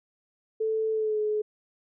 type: tone with pitch glide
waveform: sine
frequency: 440 to 425 Hz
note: A4 to G#4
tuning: 0 to +40 cents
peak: -24 dBFS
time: 0.6-1.42 s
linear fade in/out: 10 ms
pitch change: -60 cents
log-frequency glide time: 0.92-1.2 s
effects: none